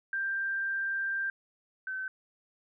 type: tone pair in turn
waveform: sine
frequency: 1581 / 1532.4 Hz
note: G6 / G6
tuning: +14 / -40 cents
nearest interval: minor second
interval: 54 cents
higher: first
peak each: -29 / -33 dBFS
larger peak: first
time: 0.13-1.3 / 1.87-2.08 s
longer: first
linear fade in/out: 2 ms
effects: none